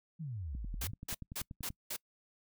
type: exponential two-way sweep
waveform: sine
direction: down then up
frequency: 173.6 to 36.71 to 125.1 Hz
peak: -38 dBFS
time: 0.19-0.92 s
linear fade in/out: 20 ms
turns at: 0.75 s
type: click train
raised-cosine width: 5 ms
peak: -32 dBFS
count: 13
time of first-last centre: 0.55-1.704 s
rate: 10.4 Hz
type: noise bursts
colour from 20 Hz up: white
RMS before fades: -39 dBFS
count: 5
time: 0.81-1.965 s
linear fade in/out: 5 ms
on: 63 ms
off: 210 ms
effects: noise-tail reverb RT60 0.1 s tail -26 dB re dry